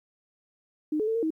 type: tone with pitch steps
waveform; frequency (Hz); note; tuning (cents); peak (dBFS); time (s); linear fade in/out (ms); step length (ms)
sine; 305 / 429.4 / 446.5 / 459 / 317.7; D#4 / A4 / A4 / A#4 / D#4; -34 / -42 / +25 / -27 / +36; -24; 0.92-1.305; 5; 77
effects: 11-bit